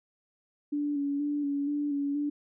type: tone with vibrato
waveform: sine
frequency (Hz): 287.4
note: D4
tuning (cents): -37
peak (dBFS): -27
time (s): 0.72-2.3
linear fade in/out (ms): 10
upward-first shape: square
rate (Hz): 2.1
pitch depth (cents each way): 26
effects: none